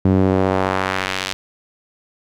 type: tone with band-pass filter sweep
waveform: sawtooth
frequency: 94.6 Hz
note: F#2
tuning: 39 cents sharp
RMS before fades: -18 dBFS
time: 0.05-1.33 s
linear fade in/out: 0 ms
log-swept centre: 220 to 4100 Hz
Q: 0.94
effects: none